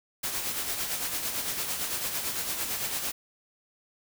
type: noise with tremolo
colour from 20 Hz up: white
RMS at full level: -30 dBFS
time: 0.23-3.12 s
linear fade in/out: 10 ms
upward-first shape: sine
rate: 8.9 Hz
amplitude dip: 45%
effects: none